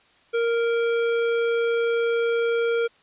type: tone with hard clipping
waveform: sine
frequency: 465.4 Hz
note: A#4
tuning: 3 cents flat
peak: -22 dBFS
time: 0.33-2.88 s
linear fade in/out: 20 ms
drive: 15 dB
effects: white hiss -58 dBFS RMS until 3.02 s + resampled to 8000 Hz